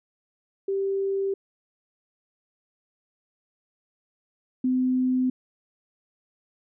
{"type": "tone pair in turn", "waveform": "sine", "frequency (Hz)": [391.2, 255.4], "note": ["G4", "C4"], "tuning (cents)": [-4, -42], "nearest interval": "perfect fifth", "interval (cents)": 738, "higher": "first", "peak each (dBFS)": [-23, -20], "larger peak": "second", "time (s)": [[0.68, 1.34], [4.64, 5.3]], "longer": "neither", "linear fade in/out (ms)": 5, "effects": []}